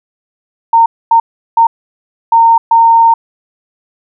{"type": "tone bursts at uneven times", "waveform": "sine", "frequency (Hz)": 917, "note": "A#5", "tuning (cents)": -29, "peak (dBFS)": -3, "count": 5, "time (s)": [[0.73, 0.86], [1.11, 1.2], [1.57, 1.67], [2.32, 2.58], [2.71, 3.14]], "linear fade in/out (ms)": 5, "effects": []}